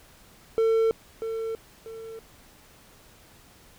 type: tone with echo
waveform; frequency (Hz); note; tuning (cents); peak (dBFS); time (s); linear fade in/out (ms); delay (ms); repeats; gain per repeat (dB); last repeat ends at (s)
triangle; 450; A4; +39; -17; 0.58-0.91; 0; 640; 2; -9; 2.19
effects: pink hiss -54 dBFS RMS until 3.78 s